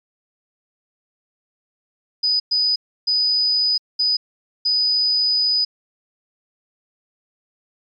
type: tone bursts at uneven times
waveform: sine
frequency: 4978 Hz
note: D#8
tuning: in tune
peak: -15 dBFS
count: 5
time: 2.23-2.4 / 2.51-2.76 / 3.07-3.78 / 3.99-4.17 / 4.65-5.65 s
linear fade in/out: 10 ms
effects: MP3 96 kbps